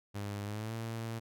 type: tone with pitch glide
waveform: sawtooth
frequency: 101.9 to 113.72 Hz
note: G#2 to A#2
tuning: -32 to -42 cents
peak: -33 dBFS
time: 0.14-1.2 s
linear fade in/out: 20 ms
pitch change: +190 cents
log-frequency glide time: 0.44-0.75 s
effects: none